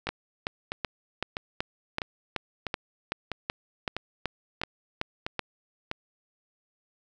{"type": "two click trains", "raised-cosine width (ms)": 0.3, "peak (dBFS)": [-12, -15], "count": [15, 10], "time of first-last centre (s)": [[0.09, 5.393], [0.07, 5.914]], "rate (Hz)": [2.64, 1.54], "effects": []}